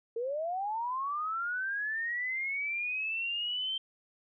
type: linear sweep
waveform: sine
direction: up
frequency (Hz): 446.9 to 3136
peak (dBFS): -31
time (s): 0.16-3.78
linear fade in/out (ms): 5
effects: none